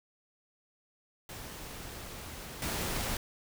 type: noise with level steps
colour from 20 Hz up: pink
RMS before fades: -44 / -34 dBFS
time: 1.29-3.17 s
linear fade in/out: 2 ms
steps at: 2.62 s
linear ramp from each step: 2 ms
effects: none